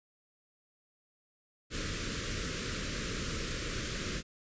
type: band-stop noise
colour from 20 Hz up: pink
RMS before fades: -36 dBFS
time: 1.7-4.23 s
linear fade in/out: 50 ms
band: 550 to 1200 Hz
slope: 48 dB/octave
effects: resampled to 16000 Hz